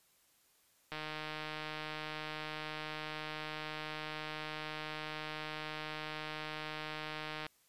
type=click train; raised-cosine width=0.3 ms; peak=-25 dBFS; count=1009; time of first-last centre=0.92-7.465 s; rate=154 Hz; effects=white hiss -70 dBFS RMS until 7.68 s + resampled to 32000 Hz